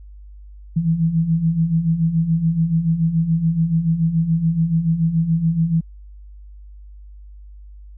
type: beating tone pair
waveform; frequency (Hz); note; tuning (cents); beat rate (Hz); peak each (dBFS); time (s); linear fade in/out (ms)
sine; 159.2 / 166.2; D#3 / E3; +40 / +15; 7; -22 / -16; 0.76-5.81; 10
effects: added 50 Hz sine -37 dBFS peak until 7.97 s